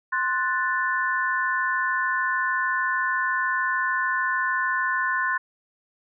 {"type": "chord", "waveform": "sine", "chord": "F# diminished", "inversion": "second", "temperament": "equal", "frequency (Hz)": [1046.5, 1480, 1760], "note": ["C6", "F#6", "A6"], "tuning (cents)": [0, 0, 0], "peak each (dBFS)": -26, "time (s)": [0.12, 5.38], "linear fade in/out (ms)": 10, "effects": []}